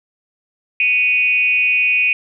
sine tone with frequency modulation, 2489 Hz, D#7, in tune, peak -12 dBFS, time 0.8-2.13 s, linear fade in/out 2 ms, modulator 249 Hz, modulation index 0.6, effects none

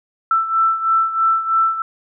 sine beating tone pair, 1329 / 1332.1 Hz, E6 / E6, +14 / +18 cents, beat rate 3.1 Hz, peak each -15 / -20 dBFS, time 0.31-1.82 s, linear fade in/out 2 ms, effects none

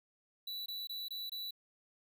square tone bursts, 3951 Hz, B7, in tune, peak -40 dBFS, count 5, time 0.47-1.508 s, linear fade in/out 5 ms, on 190 ms, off 22 ms, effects none

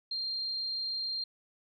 sine tone, 4189 Hz, C8, 1 cent sharp, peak -32 dBFS, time 0.11-1.24 s, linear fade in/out 5 ms, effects none

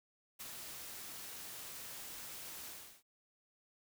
white noise with ADSR envelope, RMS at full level -45 dBFS, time 0.39-3.03 s, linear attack 20 ms, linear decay 21 ms, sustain -3 dB, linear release 350 ms, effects none

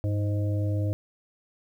harmonic tone with a mistuned harmonic, 103.83 Hz, G#2, in tune, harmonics 1 / 3 / 5 / 6, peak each -24 / -34 / -38 / -40 dBFS, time 0.04-0.93 s, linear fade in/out 0 ms, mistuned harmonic 1, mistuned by -40 cents, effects 10-bit

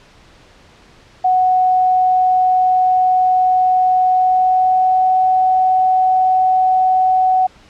sine tone with pitch glide, 740 to 746.4 Hz, F#5 to F#5, 0 to +15 cents, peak -10 dBFS, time 1.24-7.47 s, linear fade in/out 10 ms, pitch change +15 cents, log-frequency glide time 4.09-5.16 s, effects pink hiss -46 dBFS RMS until 7.69 s + low-pass 5000 Hz 12 dB/octave

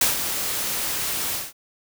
white noise with ADSR envelope, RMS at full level -18 dBFS, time 0.01-1.53 s, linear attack 4 ms, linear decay 140 ms, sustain -8 dB, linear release 200 ms, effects none

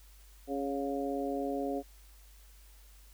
harmonic tone with a mistuned harmonic, 138.59 Hz, C#3, in tune, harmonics 2 / 3 / 4 / 5, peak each -35 / -37 / -38 / -39 dBFS, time 0.47-1.83 s, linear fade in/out 50 ms, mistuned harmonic 5, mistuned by +35 cents, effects added 50 Hz sine -54 dBFS peak until 3.13 s + white hiss -62 dBFS RMS until 3.13 s

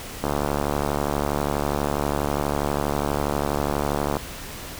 click train, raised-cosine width 1 ms, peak -9 dBFS, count 285, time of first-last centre 0.24-4.168 s, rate 72.3 Hz, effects pink hiss -36 dBFS RMS until 4.79 s

